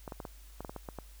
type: clicks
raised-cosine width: 1 ms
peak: -26 dBFS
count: 10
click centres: 0.078 / 0.122 / 0.202 / 0.252 / 0.606 / 0.648 / 0.695 / 0.763 / 0.888 / 0.987 s
effects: added 50 Hz sine -50 dBFS peak until 1.2 s + white hiss -60 dBFS RMS until 1.2 s